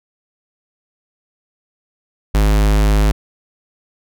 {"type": "tone", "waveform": "square", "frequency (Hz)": 51.91, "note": "G#1", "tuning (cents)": 0, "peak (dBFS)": -11, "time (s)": [2.34, 3.12], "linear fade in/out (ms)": 10, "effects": []}